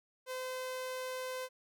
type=tone; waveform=sawtooth; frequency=513 Hz; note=C5; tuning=34 cents flat; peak=-34 dBFS; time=0.26-1.49 s; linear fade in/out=50 ms; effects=none